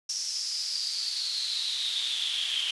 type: noise with high-pass filter sweep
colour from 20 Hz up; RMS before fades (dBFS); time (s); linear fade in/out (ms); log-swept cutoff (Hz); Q
brown; -31; 0.09-2.71; 5; 5600 to 3100; 9.4
effects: resampled to 24000 Hz